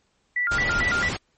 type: tone with vibrato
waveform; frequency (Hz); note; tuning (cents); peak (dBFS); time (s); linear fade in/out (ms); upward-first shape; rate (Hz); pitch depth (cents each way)
sine; 1661.2; G#6; 0; -21; 0.36-1.09; 5; square; 4.5; 290
type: noise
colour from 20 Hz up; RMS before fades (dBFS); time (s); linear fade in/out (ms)
pink; -28; 0.51-1.17; 10
effects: pink hiss -68 dBFS RMS until 1.37 s + MP3 32 kbps